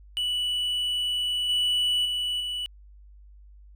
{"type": "tone with level steps", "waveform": "triangle", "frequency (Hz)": 2957, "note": "F#7", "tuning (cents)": -2, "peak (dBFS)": [-23, -20, -24, -27], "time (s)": [0.17, 2.66], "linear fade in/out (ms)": 0, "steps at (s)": [1.49, 2.05, 2.4], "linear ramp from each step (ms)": 5, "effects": ["added 50 Hz sine -47 dBFS peak until 3.75 s"]}